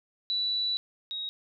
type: tone pair in turn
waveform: sine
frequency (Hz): 3951 / 3788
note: B7 / A#7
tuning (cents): 0 / +27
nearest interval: minor second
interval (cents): 73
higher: first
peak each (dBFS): -26 / -32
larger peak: first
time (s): 0.3-0.77 / 1.11-1.29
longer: first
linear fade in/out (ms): 0
effects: none